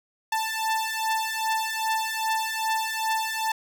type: beating tone pair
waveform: sawtooth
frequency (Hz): 883 / 885.5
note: A5 / A5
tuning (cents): +6 / +11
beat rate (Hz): 2.5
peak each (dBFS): -24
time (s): 0.32-3.52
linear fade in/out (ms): 5
effects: none